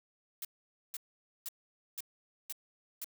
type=noise bursts; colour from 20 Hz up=blue; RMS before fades=-40 dBFS; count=6; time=0.42-3.044 s; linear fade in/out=2 ms; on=29 ms; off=490 ms; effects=none